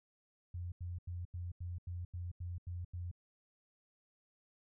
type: tone bursts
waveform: sine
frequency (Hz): 87.9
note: F2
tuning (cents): +12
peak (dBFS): -39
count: 10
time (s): 0.54-3.114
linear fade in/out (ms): 5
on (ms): 180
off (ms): 86
effects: none